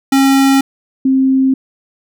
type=tone pair in turn; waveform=square / sine; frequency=271.4 / 264.9 Hz; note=C#4 / C4; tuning=-36 / +22 cents; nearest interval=unison; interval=42 cents; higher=first; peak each=-8 dBFS; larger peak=neither; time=0.12-0.61 / 1.05-1.54 s; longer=neither; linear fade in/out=5 ms; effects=none